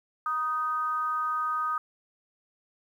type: tone with amplitude modulation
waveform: sine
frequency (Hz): 1244.5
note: D#6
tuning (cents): 0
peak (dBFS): -23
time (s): 0.26-1.78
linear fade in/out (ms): 2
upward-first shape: sine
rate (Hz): 291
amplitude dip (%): 65
effects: 10-bit